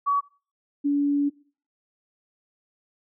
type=tone pair in turn; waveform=sine; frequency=1133 / 286 Hz; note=C#6 / D4; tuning=+37 / -46 cents; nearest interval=2 octaves; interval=2383 cents; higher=first; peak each=-19 dBFS; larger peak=neither; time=0.06-0.21 / 0.84-1.3 s; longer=second; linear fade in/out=20 ms; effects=noise-tail reverb RT60 0.4 s tail -20 dB re dry